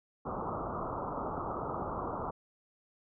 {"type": "low-pass noise", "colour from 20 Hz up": "white", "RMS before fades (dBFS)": -37, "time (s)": [0.25, 2.31], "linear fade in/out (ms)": 10, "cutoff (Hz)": 1300, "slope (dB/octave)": 96, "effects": []}